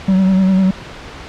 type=tone with vibrato; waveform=triangle; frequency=189.5 Hz; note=F#3; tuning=42 cents sharp; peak=-7 dBFS; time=0.08-0.71 s; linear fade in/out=5 ms; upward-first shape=triangle; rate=10 Hz; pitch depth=44 cents each way; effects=pink hiss -32 dBFS RMS until 1.28 s + low-pass 4000 Hz 12 dB/octave